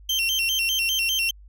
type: tone with vibrato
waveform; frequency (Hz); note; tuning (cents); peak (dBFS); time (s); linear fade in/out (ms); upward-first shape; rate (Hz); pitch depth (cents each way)
35% pulse; 2922; F#7; -22; -19; 0.09-1.31; 5; square; 5; 120
effects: added 50 Hz sine -44 dBFS peak until 1.48 s

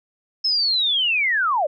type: linear sweep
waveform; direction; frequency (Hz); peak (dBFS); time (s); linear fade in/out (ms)
sine; down; 5274 to 536; -17; 0.44-1.67; 10
effects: none

